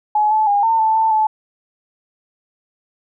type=tone with pitch steps; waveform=sine; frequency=846 / 866 / 813 / 903 / 880 / 888 / 867 Hz; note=G#5 / A5 / G#5 / A5 / A5 / A5 / A5; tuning=+32 / -28 / -37 / +45 / 0 / +16 / -26 cents; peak=-12 dBFS; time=0.15-1.27 s; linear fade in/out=5 ms; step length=160 ms; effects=none